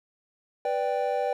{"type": "chord", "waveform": "triangle", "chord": "G major", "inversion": "first", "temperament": "equal", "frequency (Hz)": [493.9, 587.3, 784], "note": ["B4", "D5", "G5"], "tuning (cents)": [0, 0, 0], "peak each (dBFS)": -27, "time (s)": [0.65, 1.33], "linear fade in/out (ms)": 2, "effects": []}